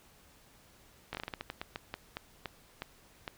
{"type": "slowing click train", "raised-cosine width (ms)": 0.3, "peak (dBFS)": -21, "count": 16, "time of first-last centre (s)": [1.13, 3.278], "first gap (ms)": 18, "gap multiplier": 1.26, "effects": ["pink hiss -61 dBFS RMS until 3.37 s"]}